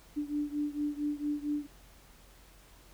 sine beating tone pair, 292.7 / 297.1 Hz, D4 / D4, -6 / +20 cents, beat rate 4.4 Hz, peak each -33 / -35 dBFS, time 0.16-1.67 s, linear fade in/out 20 ms, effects added 46 Hz sine -58 dBFS peak until 2.93 s + pink hiss -59 dBFS RMS until 2.93 s

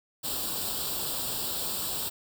white noise with comb filter, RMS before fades -32 dBFS, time 0.23-2.1 s, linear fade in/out 20 ms, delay 0.24 ms, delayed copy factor +0.8, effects none

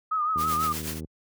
sine tone with vibrato, 1244.5 Hz, D#6, in tune, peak -23 dBFS, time 0.11-0.73 s, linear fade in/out 10 ms, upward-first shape triangle, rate 6.2 Hz, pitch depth 77 cents each way
click train, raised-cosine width 3 ms, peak -24 dBFS, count 55, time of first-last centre 0.36-1.046 s, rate 78.7 Hz
white noise with tremolo, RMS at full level -32 dBFS, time 0.37-1.01 s, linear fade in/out 50 ms, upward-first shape triangle, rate 8.2 Hz, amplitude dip 75%
effects high-pass 60 Hz 12 dB/octave

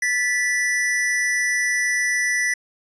square tone pair together, 1741.4 / 1968 Hz, A6 / B6, -18 / -7 cents, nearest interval major second, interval 211 cents, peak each -28 / -20 dBFS, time 0.02-2.54 s, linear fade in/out 5 ms, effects resampled to 22050 Hz

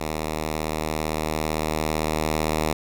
5% pulse tone with level ramp, 77.78 Hz, D#2, in tune, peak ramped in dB -15 to -10 dBFS, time 0-2.73 s, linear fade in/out 5 ms, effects none

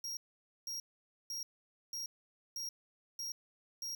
45% pulse tone bursts, 5610 Hz, F8, 7 cents sharp, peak -39 dBFS, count 7, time 0.04-3.95 s, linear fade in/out 2 ms, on 130 ms, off 500 ms, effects none

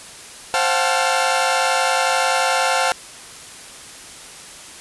sawtooth tone cluster, 529 / 710 / 761 / 876 / 1368 Hz, C5 / F5 / F#5 / A5 / F6, +19 / +28 / +48 / -8 / -36 cents, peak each -19 dBFS, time 0.54-2.92 s, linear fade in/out 0 ms, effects white hiss -38 dBFS RMS until 4.8 s + resampled to 24000 Hz

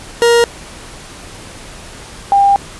40% pulse / sine tone pair in turn, 470.8 / 798.3 Hz, A#4 / G5, +17 / +31 cents, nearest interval major sixth, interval 914 cents, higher second, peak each -6 dBFS, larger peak neither, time 0.22-0.44 / 2.32-2.56 s, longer second, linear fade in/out 0 ms, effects pink hiss -33 dBFS RMS until 2.79 s + resampled to 24000 Hz

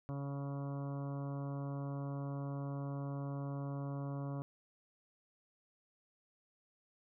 harmonic tone, 140 Hz, C#3, 18 cents sharp, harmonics 1 / 2 / 3 / 4 / 5 / 6 / 7 / 8 / 9 / 10, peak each -39 / -45 / -54 / -50 / -54 / -63 / -56 / -56 / -62 / -65 dBFS, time 0.09-4.42 s, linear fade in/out 0 ms, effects none

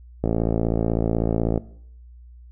click train, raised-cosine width 2 ms, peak -8 dBFS, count 76, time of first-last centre 0.24-1.577 s, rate 56.1 Hz, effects noise-tail reverb RT60 0.6 s tail -18 dB re dry + added 60 Hz sine -42 dBFS peak until 2.51 s

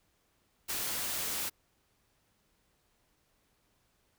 white noise, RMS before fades -35 dBFS, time 0.68-1.5 s, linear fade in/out 20 ms, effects pink hiss -73 dBFS RMS until 4.18 s

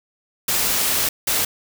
white noise bursts at uneven times, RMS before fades -20 dBFS, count 2, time 0.48-1.09 / 1.27-1.45 s, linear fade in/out 5 ms, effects none

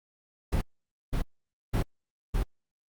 brown noise bursts, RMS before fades -26 dBFS, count 4, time 0.52-2.434 s, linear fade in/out 10 ms, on 96 ms, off 510 ms, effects Opus 48 kbps

